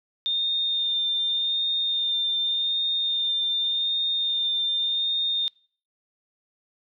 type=tone with vibrato; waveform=sine; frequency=3629 Hz; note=A#7; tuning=47 cents flat; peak=-22 dBFS; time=0.26-5.48 s; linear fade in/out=0 ms; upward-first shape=sine; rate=0.86 Hz; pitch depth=17 cents each way; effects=noise-tail reverb RT60 0.5 s tail -26 dB re dry

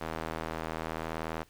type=tone with band-pass filter; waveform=square; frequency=40.2 Hz; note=E1; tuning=43 cents flat; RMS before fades=-37 dBFS; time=0-1.44 s; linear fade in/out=20 ms; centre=960 Hz; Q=0.64; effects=pink hiss -63 dBFS RMS until 1.49 s

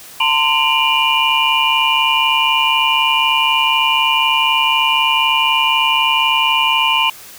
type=tone cluster; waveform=sine; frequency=903 / 1035 / 2397 / 2801 / 2945 Hz; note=A5 / C6 / D7 / F7 / F#7; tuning=+45 / -19 / +35 / +4 / -9 cents; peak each=-18 dBFS; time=0.2-7.1 s; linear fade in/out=5 ms; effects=white hiss -37 dBFS RMS until 7.38 s

